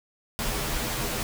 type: noise with comb filter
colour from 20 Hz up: pink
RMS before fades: -29 dBFS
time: 0.39-1.23 s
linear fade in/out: 0 ms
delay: 11 ms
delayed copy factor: -0.95
effects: none